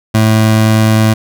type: tone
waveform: 25% pulse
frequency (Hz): 109.6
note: A2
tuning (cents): -6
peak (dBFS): -3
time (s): 0.14-1.14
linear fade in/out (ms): 10
effects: none